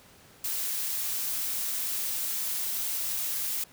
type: noise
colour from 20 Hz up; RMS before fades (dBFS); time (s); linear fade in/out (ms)
blue; -31; 0.44-3.64; 5
effects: pink hiss -55 dBFS RMS until 3.72 s + high-pass 60 Hz 12 dB/octave